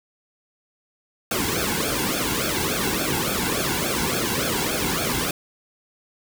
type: noise with flanger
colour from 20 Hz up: pink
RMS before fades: -24 dBFS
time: 1.31-5.31 s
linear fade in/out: 2 ms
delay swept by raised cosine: 1 to 1.67 ms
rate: 3.5 Hz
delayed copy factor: -1
effects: none